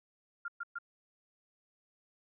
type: tone bursts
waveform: sine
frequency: 1396.9 Hz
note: F6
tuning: in tune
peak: -36 dBFS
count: 3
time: 0.45-0.786 s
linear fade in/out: 5 ms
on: 32 ms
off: 120 ms
effects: none